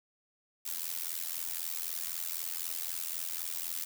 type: noise with amplitude modulation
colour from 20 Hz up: blue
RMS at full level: -33 dBFS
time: 0.65-3.85 s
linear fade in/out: 10 ms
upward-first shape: sine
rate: 83.9 Hz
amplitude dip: 95%
effects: none